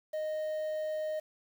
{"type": "tone with quantisation", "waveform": "triangle", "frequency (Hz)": 619, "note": "D#5", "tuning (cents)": -9, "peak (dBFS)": -30, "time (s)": [0.13, 1.2], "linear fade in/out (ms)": 10, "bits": 9, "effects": []}